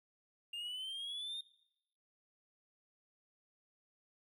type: exponential sweep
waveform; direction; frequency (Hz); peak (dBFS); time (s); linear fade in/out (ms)
triangle; up; 2794 to 3686; -39; 0.53-1.41; 5
effects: noise-tail reverb RT60 0.8 s tail -19 dB re dry